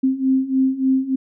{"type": "beating tone pair", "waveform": "sine", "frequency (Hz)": [261.7, 265.1], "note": ["C4", "C4"], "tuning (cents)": [0, 23], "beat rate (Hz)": 3.4, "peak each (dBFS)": [-20, -17], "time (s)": [0.03, 1.16], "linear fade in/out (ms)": 10, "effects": []}